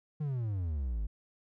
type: exponential sweep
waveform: triangle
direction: down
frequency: 156.4 to 49 Hz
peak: -29 dBFS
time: 0.2-1.07 s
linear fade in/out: 10 ms
effects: none